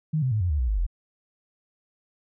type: tone with pitch steps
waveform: sine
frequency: 155.56 / 129.31 / 107.49 / 89.35 / 74.27 / 61.73 / 51.32 / 42.66 Hz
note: D#3 / C3 / A2 / F2 / D2 / B1 / G#1 / F1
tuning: 0 / -20 / -40 / +40 / +20 / 0 / -20 / -40 cents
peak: -21 dBFS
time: 0.13-0.866 s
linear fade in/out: 10 ms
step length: 92 ms
effects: none